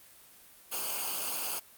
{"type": "noise with comb filter", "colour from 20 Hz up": "white", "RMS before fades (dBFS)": -34, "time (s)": [0.71, 1.6], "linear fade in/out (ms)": 20, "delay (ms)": 0.53, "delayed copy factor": -1, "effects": ["white hiss -56 dBFS RMS until 1.77 s", "Opus 32 kbps"]}